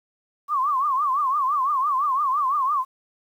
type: tone with vibrato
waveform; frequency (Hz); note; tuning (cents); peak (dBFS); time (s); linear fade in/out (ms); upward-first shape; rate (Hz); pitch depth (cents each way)
sine; 1114; C#6; +8; -19; 0.48-2.85; 50; triangle; 5.9; 180
effects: 9-bit